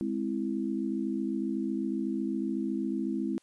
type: chord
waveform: sine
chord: Ab augmented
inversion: none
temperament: equal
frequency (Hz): 207.7 / 261.6 / 329.6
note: Ab3 / C4 / E4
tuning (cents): 0 / 0 / 0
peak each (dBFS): -33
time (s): 0.01-3.38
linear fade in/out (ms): 0
effects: white hiss -68 dBFS RMS until 3.42 s + resampled to 24000 Hz